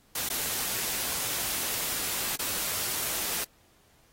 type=noise with dropouts; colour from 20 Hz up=white; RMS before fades=-31 dBFS; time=0.15-3.44 s; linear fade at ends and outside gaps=5 ms; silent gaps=0.29-0.3 / 2.36-2.391 s; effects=pink hiss -63 dBFS RMS until 4.12 s + AAC 48 kbps